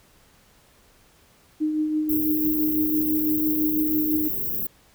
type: tone with tremolo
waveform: sine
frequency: 307.6 Hz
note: D#4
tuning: 20 cents flat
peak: -19 dBFS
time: 1.6-4.29 s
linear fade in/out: 20 ms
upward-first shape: triangle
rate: 6 Hz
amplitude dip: 45%
type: band-stop noise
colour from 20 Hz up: white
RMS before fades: -27 dBFS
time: 2.09-4.67 s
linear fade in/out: 5 ms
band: 460 to 13000 Hz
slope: 96 dB/octave
effects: pink hiss -57 dBFS RMS until 4.94 s